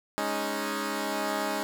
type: chord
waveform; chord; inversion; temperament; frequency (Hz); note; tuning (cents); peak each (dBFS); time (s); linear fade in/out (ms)
10% pulse; Ab suspended fourth; none; equal; 207.7 / 277.2 / 311.1; Ab3 / Db4 / Eb4; 0 / 0 / 0; -25; 0.18-1.63; 0
effects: none